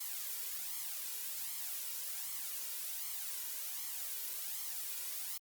blue noise with flanger, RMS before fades -41 dBFS, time 0-5.38 s, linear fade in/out 10 ms, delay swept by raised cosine 0.93 to 2.13 ms, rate 1.3 Hz, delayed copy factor +0.6, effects Opus 48 kbps

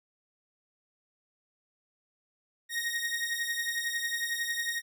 sawtooth beating tone pair, 1864.7 / 1875.7 Hz, A#6 / A#6, 0 / +10 cents, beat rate 11 Hz, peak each -29 / -31 dBFS, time 2.69-4.82 s, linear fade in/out 50 ms, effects none

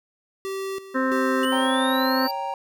square tone with tremolo, 387.1 Hz, G4, 22 cents flat, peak -28 dBFS, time 0.45-1.67 s, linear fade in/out 0 ms, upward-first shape square, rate 1.5 Hz, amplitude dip 75%
harmonic tone, 261.6 Hz, C4, in tune, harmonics 1 / 2 / 4 / 5 / 6 / 7, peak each -23 / -26 / -29 / -30 / -31 / -31 dBFS, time 0.94-2.28 s, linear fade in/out 20 ms
square exponential sweep, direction up, 2900 to 4699 Hz, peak -29 dBFS, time 1.43-2.31 s, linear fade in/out 2 ms
triangle chord, G diminished, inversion second, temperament equal, 554.4 / 784 / 932.3 Hz, Db5 / G5 / Bb5, 0 / 0 / 0 cents, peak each -32 / -28 / -27 dBFS, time 1.52-2.54 s, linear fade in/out 2 ms
effects none

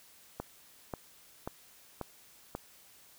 click train, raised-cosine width 1 ms, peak -22 dBFS, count 5, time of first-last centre 0.4-2.551 s, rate 1.86 Hz, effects white hiss -59 dBFS RMS until 3.18 s

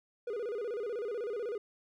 triangle tone with vibrato, 445.6 Hz, A4, 22 cents sharp, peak -32 dBFS, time 0.27-1.58 s, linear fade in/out 5 ms, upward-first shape square, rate 16 Hz, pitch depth 140 cents each way, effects none

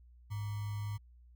sine tone with sample-and-hold, 103.83 Hz, G#2, in tune, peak -35 dBFS, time 0.3-0.98 s, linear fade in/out 20 ms, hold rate 1050 Hz, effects added 60 Hz sine -56 dBFS peak until 1.35 s

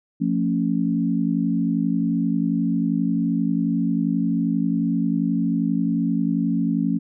sine chord, F augmented, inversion none, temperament equal with one note detuned, 174.61 / 225 / 277.2 Hz, F3 / A3 / C#4, 0 / +39 / 0 cents, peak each -23 dBFS, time 0.2-6.99 s, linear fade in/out 20 ms, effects none

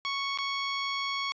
15% pulse tone with dropouts, 1108.7 Hz, C#6, in tune, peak -23 dBFS, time 0.05-1.32 s, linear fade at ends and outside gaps 0 ms, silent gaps 0.375-0.386 s, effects resampled to 16000 Hz

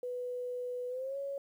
sine tone with pitch glide, 495 to 555.6 Hz, B4 to C#5, +4 to +4 cents, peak -35 dBFS, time 0.03-1.38 s, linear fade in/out 2 ms, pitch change +200 cents, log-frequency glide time 0.89-1.17 s, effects 11-bit

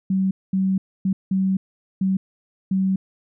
sine tone bursts at uneven times, 190.6 Hz, G3, 48 cents flat, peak -17 dBFS, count 6, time 0.1-0.31 / 0.53-0.78 / 1.05-1.13 / 1.31-1.57 / 2.01-2.17 / 2.71-2.96 s, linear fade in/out 5 ms, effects none

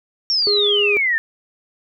sine exponential sweep, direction down, 5588 to 1760 Hz, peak -15 dBFS, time 0.3-1.18 s, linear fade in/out 0 ms
clicks, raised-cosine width 0.3 ms, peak -25 dBFS, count 3, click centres 0.423 / 0.571 / 0.665 s
triangle tone, 410.3 Hz, G#4, 21 cents flat, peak -16 dBFS, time 0.47-0.97 s, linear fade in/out 0 ms
effects none

